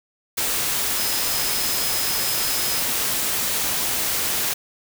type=tone in noise; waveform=sine; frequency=5090 Hz; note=D#8; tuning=39 cents sharp; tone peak=-29 dBFS; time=0.97-2.81 s; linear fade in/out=10 ms; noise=white; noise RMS=-23 dBFS; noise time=0.37-4.54 s; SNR=-9 dB; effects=none